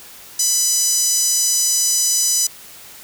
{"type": "tone with high-pass filter", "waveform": "5% pulse", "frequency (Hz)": 997, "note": "B5", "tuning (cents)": 16, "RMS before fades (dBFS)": -17, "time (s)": [0.39, 2.47], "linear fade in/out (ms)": 5, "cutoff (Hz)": 5900, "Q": 2.9, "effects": ["white hiss -40 dBFS RMS until 3.03 s"]}